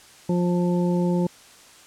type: harmonic tone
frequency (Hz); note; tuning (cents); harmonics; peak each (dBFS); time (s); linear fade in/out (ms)
176.4; F3; +18; 1 / 2 / 3 / 5; -20 / -26 / -30 / -34; 0.29-1.27; 5
effects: white hiss -49 dBFS RMS until 1.86 s + low-pass 9000 Hz 12 dB/octave